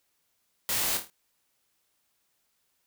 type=noise with echo; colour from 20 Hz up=white; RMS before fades=-29 dBFS; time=0.69-0.97 s; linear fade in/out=0 ms; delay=26 ms; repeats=5; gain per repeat=-6 dB; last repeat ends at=1.1 s; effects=white hiss -74 dBFS RMS until 2.86 s